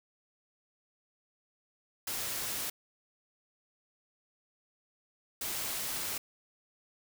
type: noise bursts at uneven times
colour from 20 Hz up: white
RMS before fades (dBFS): -36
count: 2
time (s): 2.07-2.7 / 5.41-6.18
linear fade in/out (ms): 5
effects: none